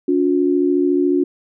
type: tone pair together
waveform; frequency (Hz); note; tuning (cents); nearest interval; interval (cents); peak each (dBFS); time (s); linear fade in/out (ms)
sine; 284.5 / 358.5; C#4 / F4; +45 / +45; major third; 400; -16; 0.08-1.24; 5
effects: none